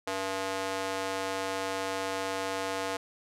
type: tone with high-pass filter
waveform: square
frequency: 96.1 Hz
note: G2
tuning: 34 cents flat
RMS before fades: -33 dBFS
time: 0.07-2.97 s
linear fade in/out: 5 ms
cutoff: 540 Hz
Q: 1.1
effects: low-pass 10000 Hz 12 dB/octave